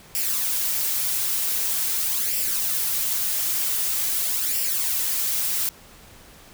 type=noise with flanger; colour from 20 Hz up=blue; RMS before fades=-24 dBFS; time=0.15-5.69 s; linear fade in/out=0 ms; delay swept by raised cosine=0.38 to 5.78 ms; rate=0.45 Hz; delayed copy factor=+0.6; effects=pink hiss -48 dBFS RMS until 6.53 s